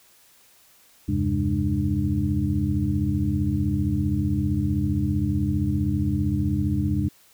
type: tone cluster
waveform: sine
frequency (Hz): 81.1 / 96.5 / 133.7 / 204.7 / 299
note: E2 / G2 / C3 / G#3 / D4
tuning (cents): -28 / -27 / +38 / -25 / +31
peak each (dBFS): -27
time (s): 1.08-7.09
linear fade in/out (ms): 10
effects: white hiss -56 dBFS RMS until 7.33 s